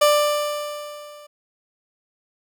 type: tone with level ramp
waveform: 30% pulse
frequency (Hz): 591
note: D5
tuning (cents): +11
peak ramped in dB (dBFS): -9 to -39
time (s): 0.01-1.27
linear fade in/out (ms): 10
effects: none